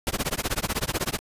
pink noise with tremolo, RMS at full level -24 dBFS, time 0.07-1.19 s, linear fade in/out 0 ms, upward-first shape sine, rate 16 Hz, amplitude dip 100%, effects resampled to 32000 Hz

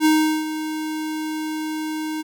square tone with ADSR envelope, 311.1 Hz, D#4, in tune, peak -13 dBFS, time 0-2.23 s, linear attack 52 ms, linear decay 390 ms, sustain -12 dB, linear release 25 ms, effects none

